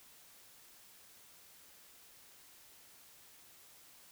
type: silence
effects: white hiss -60 dBFS RMS until 4.11 s